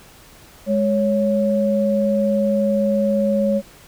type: tone pair together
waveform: sine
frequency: 207.7 / 554.9 Hz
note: G#3 / C#5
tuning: 0 / +2 cents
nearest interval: octave + perfect fourth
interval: 1702 cents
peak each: -18 dBFS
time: 0.66-3.62 s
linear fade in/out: 50 ms
effects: pink hiss -46 dBFS RMS until 3.87 s